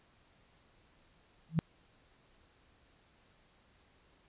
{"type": "tone with exponential growth", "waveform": "sine", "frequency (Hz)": 161.7, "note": "E3", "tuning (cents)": -33, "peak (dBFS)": -22, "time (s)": [1.49, 1.59], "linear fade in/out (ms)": 0, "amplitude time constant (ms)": 21, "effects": ["pink hiss -67 dBFS RMS until 4.28 s", "resampled to 8000 Hz"]}